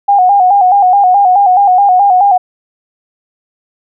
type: tone with vibrato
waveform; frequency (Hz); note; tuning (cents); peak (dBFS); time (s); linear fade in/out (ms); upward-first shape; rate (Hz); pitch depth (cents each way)
sine; 768; G5; -36; -4; 0.08-2.38; 10; square; 4.7; 83
effects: none

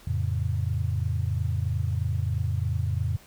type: chord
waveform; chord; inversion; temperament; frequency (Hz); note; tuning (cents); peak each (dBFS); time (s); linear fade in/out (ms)
sine; F augmented; none; equal with one note detuned; 87.31 / 110.38 / 138.59; F2 / A2 / C#3; 0 / +6 / 0; -27 / -28 / -31; 0.07-3.17; 5
effects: pink hiss -53 dBFS RMS until 3.26 s

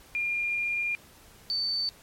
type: tone pair in turn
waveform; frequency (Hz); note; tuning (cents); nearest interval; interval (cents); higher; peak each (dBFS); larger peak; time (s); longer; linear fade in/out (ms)
sine; 2407 / 4544; D7 / C#8; +42 / +42; major seventh; 1100; second; -26; neither; 0.15-0.95 / 1.5-1.89; first; 0
effects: pink hiss -54 dBFS RMS until 2.02 s + MP3 64 kbps

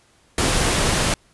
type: noise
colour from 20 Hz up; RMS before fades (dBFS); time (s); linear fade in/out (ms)
pink; -19; 0.38-1.14; 2
effects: pink hiss -57 dBFS RMS until 1.33 s + resampled to 24000 Hz

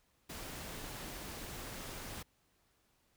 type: noise with amplitude modulation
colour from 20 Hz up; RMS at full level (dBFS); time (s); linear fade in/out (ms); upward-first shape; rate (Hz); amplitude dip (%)
pink; -44; 0.29-2.23; 10; sine; 265; 30
effects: pink hiss -74 dBFS RMS until 3.16 s

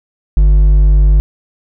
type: tone with hard clipping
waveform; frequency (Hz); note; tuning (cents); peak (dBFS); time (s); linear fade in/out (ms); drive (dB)
triangle; 49.77; G1; +27; -6; 0.37-1.2; 0; 8
effects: none

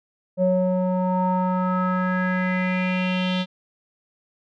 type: tone with low-pass filter sweep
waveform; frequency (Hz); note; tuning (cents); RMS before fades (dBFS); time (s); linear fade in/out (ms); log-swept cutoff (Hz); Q
square; 183.8; F#3; -11; -22; 0.37-3.46; 50; 540 to 3500; 4.8
effects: none

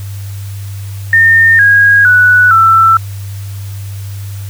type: tone with pitch steps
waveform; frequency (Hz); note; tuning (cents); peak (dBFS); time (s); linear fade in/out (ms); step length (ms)
sine; 1820 / 1640.3 / 1478.3 / 1332.3; A#6 / G#6 / F#6 / E6; -42 / -22 / -2 / +18; -3; 1.13-2.97; 2; 460
effects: added 99 Hz sine -20 dBFS peak until 4.49 s + white hiss -36 dBFS RMS until 4.49 s

